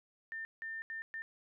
sine tone bursts at uneven times, 1800 Hz, A6, 39 cents sharp, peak -39 dBFS, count 4, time 0.32-0.45 / 0.62-0.82 / 0.9-1.02 / 1.14-1.22 s, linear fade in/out 0 ms, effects none

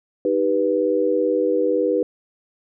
sine chord, Eb augmented, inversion none, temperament equal with one note detuned, 311.1 / 392 / 490.2 Hz, Eb4 / G4 / B4, 0 / 0 / -13 cents, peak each -23 / -22 / -19 dBFS, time 0.25-2.03 s, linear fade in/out 2 ms, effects none

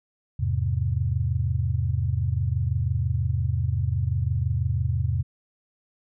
sine chord, E augmented, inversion none, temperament just, 82.41 / 103.01 / 128.76 Hz, E2 / G#2 / B#2, 0 / -14 / -27 cents, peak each -26 dBFS, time 0.39-5.23 s, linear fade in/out 10 ms, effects none

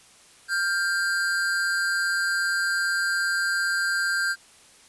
square tone pair together, 1404.5 / 1582 Hz, F6 / G6, +9 / +15 cents, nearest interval major second, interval 206 cents, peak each -30 / -24 dBFS, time 0.48-4.36 s, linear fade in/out 50 ms, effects white hiss -53 dBFS RMS until 4.88 s + resampled to 24000 Hz

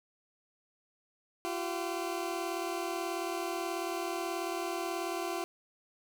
20% pulse tone pair together, 343 / 381.4 Hz, F4 / G4, -31 / -47 cents, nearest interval major second, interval 184 cents, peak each -30 / -33 dBFS, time 1.45-5.44 s, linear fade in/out 0 ms, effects 10-bit

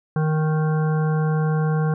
harmonic tone, 155.56 Hz, D#3, in tune, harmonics 1 / 3 / 5 / 7 / 9 / 10, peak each -18 / -28 / -32 / -35 / -37 / -38 dBFS, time 0.16-1.94 s, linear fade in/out 2 ms, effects none

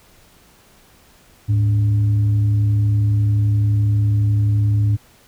sine tone with frequency modulation, 105.9 Hz, G#2, 34 cents sharp, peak -13 dBFS, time 1.48-4.97 s, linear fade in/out 20 ms, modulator 180 Hz, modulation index 0.25, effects pink hiss -51 dBFS RMS until 5.27 s

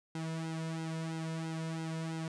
sawtooth tone with flanger, 161.9 Hz, E3, 31 cents flat, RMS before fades -38 dBFS, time 0.15-2.28 s, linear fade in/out 2 ms, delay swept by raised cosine 1.7 to 2.6 ms, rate 3 Hz, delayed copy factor -0.85, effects resampled to 22050 Hz

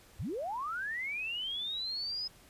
sine linear sweep, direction up, 54.2 to 5100 Hz, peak -34 dBFS, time 0.19-2.28 s, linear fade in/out 10 ms, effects pink hiss -59 dBFS RMS until 2.49 s + resampled to 32000 Hz

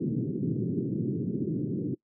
pink band-pass noise, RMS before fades -30 dBFS, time 0-1.95 s, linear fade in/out 10 ms, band 120 to 390 Hz, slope 48 dB/octave, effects noise-tail reverb RT60 0.1 s tail -22 dB re dry

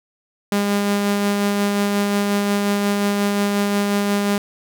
sawtooth tone with tremolo, 202.8 Hz, G#3, 41 cents flat, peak -12 dBFS, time 0.52-4.38 s, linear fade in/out 2 ms, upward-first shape sine, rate 5.6 Hz, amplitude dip 25%, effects none

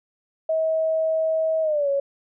sine tone with pitch glide, 640 to 557.2 Hz, D#5 to C#5, +49 to +9 cents, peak -19 dBFS, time 0.49-2 s, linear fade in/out 5 ms, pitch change -240 cents, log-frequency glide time 1.62-1.89 s, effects none

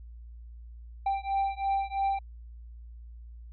triangle beating tone pair, 784 / 787 Hz, G5 / G5, 0 / +7 cents, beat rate 3 Hz, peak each -28 dBFS, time 1.06-2.19 s, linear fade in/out 5 ms, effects added 58 Hz sine -43 dBFS peak until 3.52 s + resampled to 11025 Hz

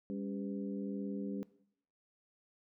harmonic tone with a mistuned harmonic, 100.3 Hz, G2, 40 cents sharp, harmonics 2 / 3 / 4 / 5, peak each -39 / -42 / -47 / -49 dBFS, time 0.1-1.43 s, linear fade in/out 0 ms, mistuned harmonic 3, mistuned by -110 cents, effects noise-tail reverb RT60 0.7 s tail -19 dB re dry

